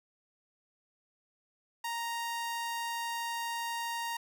sawtooth tone, 932.3 Hz, A#5, in tune, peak -30 dBFS, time 1.84-4.17 s, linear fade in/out 5 ms, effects none

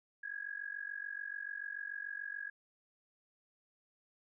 sine tone with amplitude modulation, 1652 Hz, G#6, 10 cents flat, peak -36 dBFS, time 0.23-2.5 s, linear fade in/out 10 ms, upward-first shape sine, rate 46.9 Hz, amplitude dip 90%, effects none

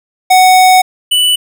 square tone pair in turn, 743 / 2972 Hz, F#5 / F#7, +7 / +7 cents, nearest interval 2 octaves, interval 2400 cents, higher second, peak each -4 / -8 dBFS, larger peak first, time 0.3-0.82 / 1.11-1.36 s, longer first, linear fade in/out 10 ms, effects none

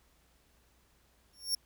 sawtooth tone with exponential growth, 5500 Hz, F8, 27 cents flat, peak -24 dBFS, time 1.33-1.55 s, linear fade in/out 5 ms, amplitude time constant 46 ms, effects added 60 Hz sine -69 dBFS peak until 1.65 s + pink hiss -69 dBFS RMS until 1.65 s

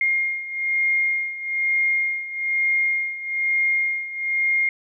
sine beating tone pair, 2128 / 2129.1 Hz, C7 / C7, +29 / +30 cents, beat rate 1.1 Hz, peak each -25 / -21 dBFS, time 0.01-4.69 s, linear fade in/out 2 ms, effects none

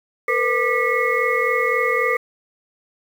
sine tone cluster, 458.3 / 502 / 1196 / 1958 / 2176 Hz, A#4 / B4 / D6 / B6 / C#7, -29 / +28 / +31 / -15 / -33 cents, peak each -23 dBFS, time 0.28-2.17 s, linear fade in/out 5 ms, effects 7-bit

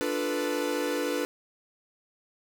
45% pulse chord, B half-diminished seventh, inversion first, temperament equal, 293.7 / 349.2 / 440 / 493.9 Hz, D4 / F4 / A4 / B4, 0 / 0 / 0 / 0 cents, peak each -32 / -35 / -34 / -31 dBFS, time 0.01-1.25 s, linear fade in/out 0 ms, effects none

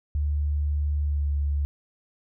sine tone with pitch glide, 73.42 to 71.91 Hz, D2 to D2, 0 to -36 cents, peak -22 dBFS, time 0.15-1.65 s, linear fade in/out 0 ms, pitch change -36 cents, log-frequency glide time 1.02-1.29 s, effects none

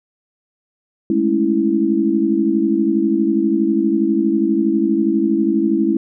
sine chord, A major seventh, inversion third, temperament equal, 207.7 / 220 / 277.2 / 329.6 Hz, G#3 / A3 / C#4 / E4, 0 / 0 / 0 / 0 cents, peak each -20 / -22 / -20 / -16 dBFS, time 1.1-5.97 s, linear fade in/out 2 ms, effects none

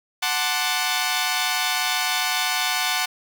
10% pulse chord, D dominant seventh, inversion first, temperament equal, 740 / 880 / 1046.5 / 1174.7 Hz, F#5 / A5 / C6 / D6, 0 / 0 / 0 / 0 cents, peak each -16 / -19 / -20 / -20 dBFS, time 0.22-3.06 s, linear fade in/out 10 ms, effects none

